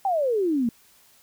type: exponential sweep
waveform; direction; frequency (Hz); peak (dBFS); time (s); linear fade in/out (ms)
sine; down; 810 to 222.3; -20; 0.05-0.69; 2
effects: white hiss -57 dBFS RMS until 1.22 s